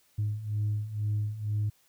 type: beating tone pair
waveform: sine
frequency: 103.83 / 105.93 Hz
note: G#2 / G#2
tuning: 0 / +35 cents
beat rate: 2.1 Hz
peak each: -32 / -28 dBFS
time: 0.18-1.7 s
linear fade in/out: 10 ms
effects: tanh soft clip ceiling -23 dBFS + white hiss -66 dBFS RMS until 1.88 s